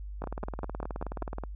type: two click trains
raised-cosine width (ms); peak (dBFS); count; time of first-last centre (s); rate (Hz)
1; -22 / -20; 24 / 6; 0.22-1.437 / 0.24-1.222; 18.9 / 5.09
effects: added 50 Hz sine -37 dBFS peak until 1.55 s